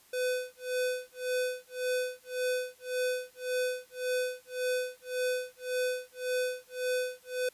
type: tone with tremolo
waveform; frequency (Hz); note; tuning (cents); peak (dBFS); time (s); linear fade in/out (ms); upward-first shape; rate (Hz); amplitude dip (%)
square; 503; B4; +32; -28; 0.13-7.49; 5; sine; 1.8; 100
effects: white hiss -61 dBFS RMS until 7.53 s + resampled to 32000 Hz